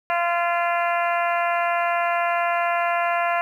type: harmonic tone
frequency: 344.5 Hz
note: F4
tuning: 24 cents flat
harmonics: 2 / 3 / 4 / 5 / 6 / 7 / 8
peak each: -22 / -26 / -28 / -30 / -32 / -33 / -34 dBFS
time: 0.1-3.41 s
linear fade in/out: 0 ms
effects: 9-bit